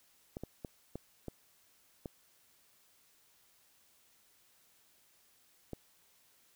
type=clicks; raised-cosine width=2 ms; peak=-27 dBFS; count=7; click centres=0.369 / 0.436 / 0.648 / 0.956 / 1.283 / 2.058 / 5.733 s; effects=white hiss -68 dBFS RMS until 6.55 s